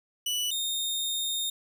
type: tone pair in turn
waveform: sawtooth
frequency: 2960 / 3674 Hz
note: F#7 / A#7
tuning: 0 / -26 cents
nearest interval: major third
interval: 374 cents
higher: second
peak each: -24 / -25 dBFS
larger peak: first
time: 0.26-0.51 / 0.51-1.5 s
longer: second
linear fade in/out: 5 ms
effects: none